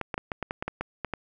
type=clicks; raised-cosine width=0.5 ms; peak=-15 dBFS; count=11; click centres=0.013 / 0.142 / 0.179 / 0.318 / 0.427 / 0.509 / 0.625 / 0.68 / 0.81 / 1.047 / 1.137 s; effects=none